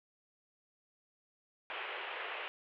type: band-pass noise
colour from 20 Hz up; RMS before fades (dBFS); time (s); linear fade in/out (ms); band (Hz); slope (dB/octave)
white; -42; 1.7-2.48; 0; 380 to 3000; 48
effects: none